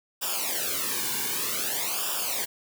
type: noise with flanger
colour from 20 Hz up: white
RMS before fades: -29 dBFS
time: 0.21-2.46 s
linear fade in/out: 20 ms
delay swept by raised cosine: 0.47 to 1.57 ms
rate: 0.53 Hz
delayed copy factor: -0.9
effects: none